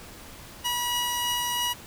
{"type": "tone pair together", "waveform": "sawtooth", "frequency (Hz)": [969, 2904], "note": ["B5", "F#7"], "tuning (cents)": [-33, -33], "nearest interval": "octave + perfect fifth", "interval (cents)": 1900, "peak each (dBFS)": -25, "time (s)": [0.64, 1.74], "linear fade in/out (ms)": 20, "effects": ["pink hiss -45 dBFS RMS until 1.86 s"]}